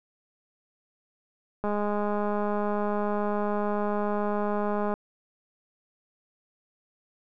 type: click train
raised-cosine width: 1 ms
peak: -16 dBFS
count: 684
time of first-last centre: 1.64-4.94 s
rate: 207 Hz
effects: none